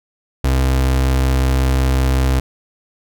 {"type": "tone", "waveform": "35% pulse", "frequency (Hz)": 65.41, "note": "C2", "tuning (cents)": 0, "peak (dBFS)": -11, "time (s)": [0.44, 2.4], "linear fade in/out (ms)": 5, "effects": []}